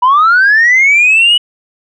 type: linear sweep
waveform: sine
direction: up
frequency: 964 to 2960 Hz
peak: -3 dBFS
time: 0.02-1.38 s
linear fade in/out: 10 ms
effects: tanh soft clip ceiling -2 dBFS